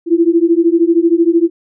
sine beating tone pair, 330.1 / 343.1 Hz, E4 / F4, +2 / -31 cents, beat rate 13 Hz, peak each -11 dBFS, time 0.06-1.5 s, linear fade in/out 50 ms, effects none

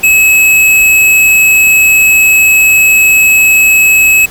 square tone, 2576 Hz, E7, 41 cents flat, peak -4 dBFS, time 0.03-4.26 s, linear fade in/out 10 ms, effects pink hiss -29 dBFS RMS until 4.3 s

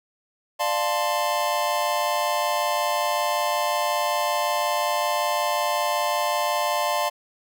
square chord, D minor seventh, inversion none, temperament equal with one note detuned, 593.1 / 698.5 / 880 / 1046.5 Hz, D5 / F5 / A5 / C6, +17 / 0 / 0 / 0 cents, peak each -28 dBFS, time 0.59-7.1 s, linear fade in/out 20 ms, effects none

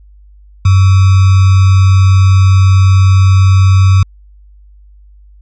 sine tone with sample-and-hold, 95.3 Hz, G2, 48 cents flat, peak -3 dBFS, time 0.65-4.03 s, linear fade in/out 5 ms, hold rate 1225 Hz, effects added 50 Hz sine -37 dBFS peak until 5.41 s + resampled to 16000 Hz

